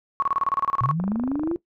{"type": "tone bursts", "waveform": "sine", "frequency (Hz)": 1108.7, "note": "C#6", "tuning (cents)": 0, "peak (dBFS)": -18, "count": 14, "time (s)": [0.2, 0.912], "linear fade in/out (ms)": 0, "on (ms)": 23, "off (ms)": 30}
{"type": "linear sweep", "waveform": "sine", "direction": "up", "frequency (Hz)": [114.8, 349.2], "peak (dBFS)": -22, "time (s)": [0.81, 1.56], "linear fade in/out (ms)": 0}
{"type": "click train", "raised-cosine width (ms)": 1, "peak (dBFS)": -19, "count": 14, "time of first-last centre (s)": [1, 1.514], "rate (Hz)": 25.3}
{"effects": ["noise-tail reverb RT60 0.1 s tail -19 dB re dry"]}